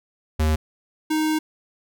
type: tone pair in turn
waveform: square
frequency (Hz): 77.78 / 311.1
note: D#2 / D#4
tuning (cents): 0 / 0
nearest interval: 2 octaves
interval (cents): 2400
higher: second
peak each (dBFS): -18 / -20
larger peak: first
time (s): 0.39-0.56 / 1.1-1.39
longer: second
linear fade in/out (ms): 10
effects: none